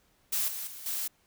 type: noise with level steps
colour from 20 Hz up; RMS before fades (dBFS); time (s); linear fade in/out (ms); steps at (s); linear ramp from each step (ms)
blue; -29 / -37 / -44 / -33; 0.32-1.08; 10; 0.48 / 0.67 / 0.86; 2
effects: pink hiss -68 dBFS RMS until 1.26 s